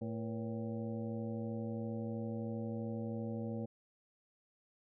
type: harmonic tone with a mistuned harmonic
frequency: 112.5 Hz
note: A2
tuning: 39 cents sharp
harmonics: 1 / 2 / 3 / 4 / 5 / 6 / 7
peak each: -42 / -40 / -49 / -46 / -48 / -62 / -56 dBFS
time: 0.01-3.66 s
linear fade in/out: 10 ms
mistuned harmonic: 4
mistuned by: +110 cents
effects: none